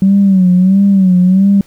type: tone with vibrato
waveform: sine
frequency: 189.5 Hz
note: F#3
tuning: 42 cents sharp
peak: -4 dBFS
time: 0.02-1.61 s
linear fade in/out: 2 ms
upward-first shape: sine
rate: 1.5 Hz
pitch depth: 90 cents each way
effects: tanh soft clip ceiling 0 dBFS + pink hiss -47 dBFS RMS until 1.66 s